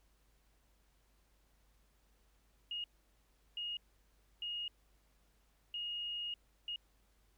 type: tone bursts at uneven times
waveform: sine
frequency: 2865 Hz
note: F7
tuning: 44 cents sharp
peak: -38 dBFS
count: 5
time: 2.71-2.84 / 3.57-3.77 / 4.42-4.68 / 5.74-6.34 / 6.68-6.76 s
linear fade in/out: 2 ms
effects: added 50 Hz sine -70 dBFS peak until 7.37 s + pink hiss -75 dBFS RMS until 7.37 s